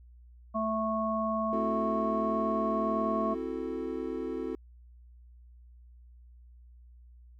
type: harmonic tone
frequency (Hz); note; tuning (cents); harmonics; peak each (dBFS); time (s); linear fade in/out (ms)
220; A3; 0; 1 / 3 / 5; -32 / -32 / -32; 0.54-3.35; 20
type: chord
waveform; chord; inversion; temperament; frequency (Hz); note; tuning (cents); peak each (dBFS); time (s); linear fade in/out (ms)
triangle; F# half-diminished seventh; second; equal; 261.6 / 329.6 / 370 / 440; C4 / E4 / F#4 / A4; 0 / 0 / 0 / 0; -36; 1.53-4.55; 0
effects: added 60 Hz sine -51 dBFS peak until 7.39 s